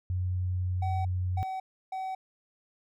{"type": "tone", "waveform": "sine", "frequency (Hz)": 91.1, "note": "F#2", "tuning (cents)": -26, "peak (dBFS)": -27, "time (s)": [0.1, 1.43], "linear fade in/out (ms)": 0}
{"type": "tone bursts", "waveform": "triangle", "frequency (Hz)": 758, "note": "F#5", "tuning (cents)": 42, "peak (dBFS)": -30, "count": 3, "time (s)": [0.82, 2.15], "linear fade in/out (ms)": 5, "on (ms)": 230, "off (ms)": 320}
{"effects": []}